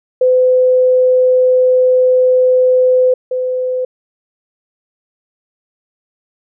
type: tone pair in turn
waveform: sine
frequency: 508 / 508 Hz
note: B4 / B4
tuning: +49 / +49 cents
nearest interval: unison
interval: 0 cents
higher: neither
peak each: -7 / -14 dBFS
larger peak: first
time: 0.21-3.14 / 3.31-3.85 s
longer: first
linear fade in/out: 5 ms
effects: none